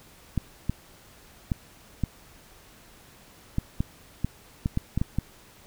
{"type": "clicks", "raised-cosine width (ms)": 5, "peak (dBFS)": -12, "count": 12, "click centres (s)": [0.377, 0.696, 1.518, 2.037, 3.584, 3.805, 4.246, 4.659, 4.774, 4.976, 5.015, 5.186], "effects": ["pink hiss -53 dBFS RMS until 5.66 s"]}